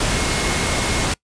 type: tone in noise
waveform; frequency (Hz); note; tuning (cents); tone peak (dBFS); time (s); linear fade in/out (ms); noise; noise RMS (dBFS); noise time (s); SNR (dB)
sine; 2159; C#7; -46; -30; 0.11-1.07; 5; pink; -20; 0-1.14; -13
effects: noise-tail reverb RT60 0.1 s tail -24 dB re dry + resampled to 22050 Hz